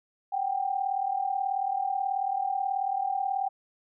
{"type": "tone pair together", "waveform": "sine", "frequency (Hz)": [753, 791.4], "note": ["F#5", "G5"], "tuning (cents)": [30, 16], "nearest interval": "minor second", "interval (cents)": 86, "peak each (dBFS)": [-30, -28], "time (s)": [0.32, 3.49], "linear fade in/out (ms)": 10, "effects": []}